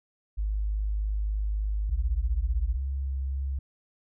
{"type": "tone", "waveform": "sine", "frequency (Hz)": 51.8, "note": "G#1", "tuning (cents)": -4, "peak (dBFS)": -25, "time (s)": [0.37, 2.77], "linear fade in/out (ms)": 20}
{"type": "tone with vibrato", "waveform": "sine", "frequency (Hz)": 67.4, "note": "C#2", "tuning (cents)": -48, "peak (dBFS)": -27, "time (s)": [1.89, 3.59], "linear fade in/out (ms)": 5, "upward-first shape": "sine", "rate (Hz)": 2.1, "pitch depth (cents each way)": 15}
{"effects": ["tanh soft clip ceiling -16 dBFS"]}